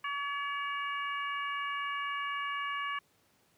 harmonic tone, 568 Hz, C#5, 42 cents sharp, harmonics 2 / 3 / 4 / 5, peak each -35 / -39 / -41 / -43 dBFS, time 0.04-2.99 s, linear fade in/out 5 ms, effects pink hiss -69 dBFS RMS until 3.57 s + high-pass 100 Hz 12 dB/octave

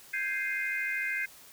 sine chord, Ab major seventh, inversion third, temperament equal, 1568 / 1661.2 / 2093 / 2489 Hz, G6 / Ab6 / C7 / Eb7, 0 / 0 / 0 / 0 cents, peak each -35 / -38 / -32 / -38 dBFS, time 0.13-1.26 s, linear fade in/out 10 ms, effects white hiss -53 dBFS RMS until 1.52 s

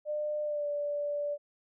sine tone with pitch glide, 600 to 582.6 Hz, D5 to D5, +37 to -14 cents, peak -30 dBFS, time 0.05-1.38 s, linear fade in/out 50 ms, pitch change -51 cents, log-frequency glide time 0.43-0.67 s, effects none

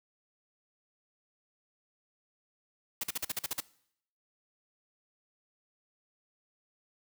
white noise bursts, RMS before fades -33 dBFS, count 9, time 3.01-3.604 s, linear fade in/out 5 ms, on 26 ms, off 45 ms, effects noise-tail reverb RT60 0.7 s tail -21 dB re dry

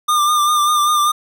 square tone with vibrato, 1200 Hz, D6, 37 cents sharp, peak -13 dBFS, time 0.08-1.12 s, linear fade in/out 10 ms, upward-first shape sine, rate 5.1 Hz, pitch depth 35 cents each way, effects none

